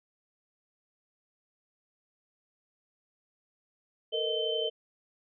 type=tone cluster; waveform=sine; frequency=450.7 / 482.4 / 622 / 3083 Hz; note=A4 / B4 / D#5 / G7; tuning=+42 / -41 / -1 / -29 cents; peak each=-32 / -37 / -35 / -32 dBFS; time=4.12-4.7 s; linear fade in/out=20 ms; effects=none